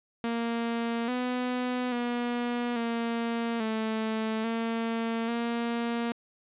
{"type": "tone with pitch steps", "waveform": "sawtooth", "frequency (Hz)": [232.5, 249.6, 241.2, 232.2, 220.1, 228.3, 234.5], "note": ["A#3", "B3", "B3", "A#3", "A3", "A#3", "A#3"], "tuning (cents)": [-4, 19, -41, -7, 1, -36, 11], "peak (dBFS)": -24, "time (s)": [0.24, 6.12], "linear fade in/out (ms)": 0, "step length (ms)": 840, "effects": ["resampled to 8000 Hz", "11-bit"]}